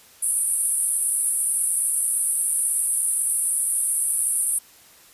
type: band-pass noise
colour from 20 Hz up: white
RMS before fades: -23 dBFS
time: 0.22-4.59 s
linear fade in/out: 10 ms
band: 8900 to 11000 Hz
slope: 96 dB/octave
effects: white hiss -51 dBFS RMS until 5.13 s + resampled to 32000 Hz